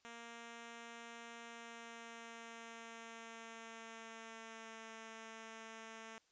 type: tone with pitch glide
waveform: 5% pulse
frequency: 233.1 to 223.6 Hz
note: A#3 to A3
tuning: 0 to +28 cents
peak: -39 dBFS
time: 0.05-6.18 s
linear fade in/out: 0 ms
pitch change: -72 cents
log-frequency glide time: 1.45-4.9 s
effects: white hiss -75 dBFS RMS until 6.31 s + resampled to 16000 Hz